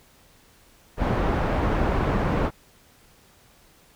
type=low-pass noise; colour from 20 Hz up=pink; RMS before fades=-23 dBFS; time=0.97-2.51 s; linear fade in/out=50 ms; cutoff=1300 Hz; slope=12 dB/octave; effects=pink hiss -56 dBFS RMS until 3.95 s